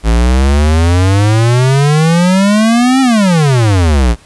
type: exponential two-way sweep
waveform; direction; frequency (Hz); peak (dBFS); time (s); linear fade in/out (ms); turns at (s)
square; up then down; 54.2 to 269.4 to 54.2; -7; 0.03-4.16; 50; 3.01
effects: pink hiss -43 dBFS RMS until 4.25 s + resampled to 24000 Hz